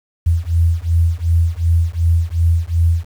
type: beating tone pair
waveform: sine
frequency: 82.41 / 85.11 Hz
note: E2 / F2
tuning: 0 / -44 cents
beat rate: 2.7 Hz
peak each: -15 dBFS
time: 0.26-3.05 s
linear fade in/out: 10 ms
effects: 7-bit